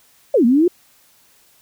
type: exponential two-way sweep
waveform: sine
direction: down then up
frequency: 611 to 223.6 to 368.6 Hz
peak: -10 dBFS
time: 0.34-0.68 s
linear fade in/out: 5 ms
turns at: 0.45 s
effects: white hiss -54 dBFS RMS until 1.61 s